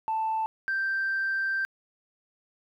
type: tone pair in turn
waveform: sine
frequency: 883 / 1568.3 Hz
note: A5 / G6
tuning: +6 / 0 cents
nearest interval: minor seventh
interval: 994 cents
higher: second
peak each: -24 / -24 dBFS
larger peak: neither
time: 0.08-0.46 / 0.68-1.65 s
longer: second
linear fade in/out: 0 ms
effects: tanh soft clip ceiling -22 dBFS + 11-bit